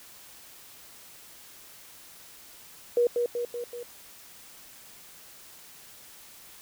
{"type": "tone with echo", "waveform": "sine", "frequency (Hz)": 480, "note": "B4", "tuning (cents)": -49, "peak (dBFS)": -19, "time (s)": [2.97, 3.07], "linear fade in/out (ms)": 2, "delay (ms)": 190, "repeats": 4, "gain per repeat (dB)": -4, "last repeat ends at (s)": 3.83, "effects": ["white hiss -50 dBFS RMS until 6.61 s"]}